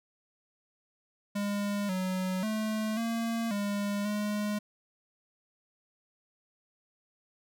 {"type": "tone with pitch steps", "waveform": "square", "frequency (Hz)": [203.4, 185.7, 216.9, 229.3, 203.2, 208.4], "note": ["G#3", "F#3", "A3", "A#3", "G#3", "G#3"], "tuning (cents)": [-36, 7, -25, -28, -38, 6], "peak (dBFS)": -30, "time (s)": [1.35, 4.59], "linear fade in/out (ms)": 10, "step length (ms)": 540, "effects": []}